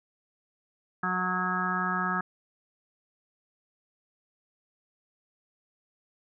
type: harmonic tone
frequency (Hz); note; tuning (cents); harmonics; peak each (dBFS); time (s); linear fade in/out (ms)
183; F#3; -19; 1 / 2 / 4 / 5 / 6 / 7 / 8 / 9; -33 / -41 / -37 / -38 / -38 / -30 / -41 / -32; 1.03-2.21; 5
effects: none